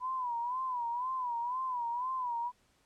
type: tone with vibrato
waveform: sine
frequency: 987.8 Hz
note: B5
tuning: in tune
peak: -32 dBFS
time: 0-2.52 s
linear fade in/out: 50 ms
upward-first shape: sine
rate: 2 Hz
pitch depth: 100 cents each way
effects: pink hiss -70 dBFS RMS until 2.85 s + low-pass 10000 Hz 12 dB/octave